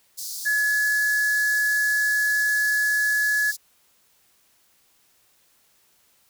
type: high-pass noise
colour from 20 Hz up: pink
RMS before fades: -33 dBFS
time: 0.17-3.57 s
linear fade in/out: 20 ms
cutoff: 4400 Hz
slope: 48 dB/octave
type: tone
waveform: sine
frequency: 1700 Hz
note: G#6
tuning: 40 cents sharp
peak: -19 dBFS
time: 0.45-3.52 s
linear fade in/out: 20 ms
effects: white hiss -62 dBFS RMS until 6.29 s